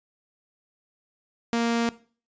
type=tone; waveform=sawtooth; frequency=233.1 Hz; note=A#3; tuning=in tune; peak=-18 dBFS; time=1.53-1.89 s; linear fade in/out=0 ms; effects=noise-tail reverb RT60 0.4 s tail -18 dB re dry + resampled to 16000 Hz